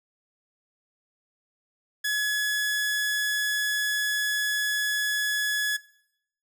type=tone; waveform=sawtooth; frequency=1695 Hz; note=G#6; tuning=35 cents sharp; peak=-21 dBFS; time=2.04-5.77 s; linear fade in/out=10 ms; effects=noise-tail reverb RT60 0.7 s tail -18 dB re dry